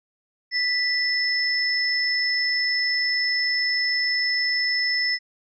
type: tone pair together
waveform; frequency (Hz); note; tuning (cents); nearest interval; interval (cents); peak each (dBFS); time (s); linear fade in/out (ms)
sine; 1975.5 / 5251; B6 / E8; 0 / -8; octave + perfect fourth; 1692; -23; 0.51-5.19; 50
effects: none